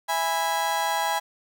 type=chord; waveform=35% pulse; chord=E major; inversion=none; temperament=just; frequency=659.3 / 824.1 / 988.9 Hz; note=E5 / G#5 / B5; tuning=0 / -14 / +2 cents; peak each=-30 / -24 / -26 dBFS; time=0.08-1.2 s; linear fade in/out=20 ms; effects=none